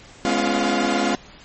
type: tone cluster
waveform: sawtooth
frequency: 211.3 / 251.3 / 278.1 / 344.7 / 707 Hz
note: G#3 / B3 / C#4 / F4 / F5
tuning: +30 / +30 / +6 / -23 / +21 cents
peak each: -21 dBFS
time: 0.25-1.15 s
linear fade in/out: 0 ms
effects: pink hiss -45 dBFS RMS until 1.44 s + MP3 32 kbps